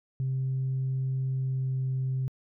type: tone with pitch glide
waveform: sine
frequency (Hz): 131.8 to 130.97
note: C3 to C3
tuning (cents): +13 to +2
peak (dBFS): -25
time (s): 0.2-2.28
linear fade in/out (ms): 0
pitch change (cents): -11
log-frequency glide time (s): 1.28-1.85
effects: tanh soft clip ceiling -23 dBFS